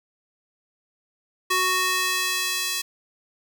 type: tone with high-pass filter sweep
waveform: square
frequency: 370 Hz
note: F#4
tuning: in tune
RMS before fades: -24 dBFS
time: 1.5-2.82 s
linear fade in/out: 10 ms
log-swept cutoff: 990 to 3400 Hz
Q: 0.77
effects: none